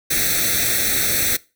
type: noise with comb filter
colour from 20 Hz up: white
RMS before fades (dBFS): -19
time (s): 0.1-1.37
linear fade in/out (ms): 10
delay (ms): 0.5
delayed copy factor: +1
effects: noise-tail reverb RT60 0.3 s tail -22 dB re dry